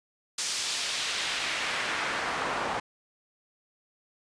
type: noise with band-pass filter sweep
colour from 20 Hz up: pink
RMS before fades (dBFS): -31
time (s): 0.38-2.8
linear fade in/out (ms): 5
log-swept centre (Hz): 6100 to 870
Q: 0.99
effects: resampled to 22050 Hz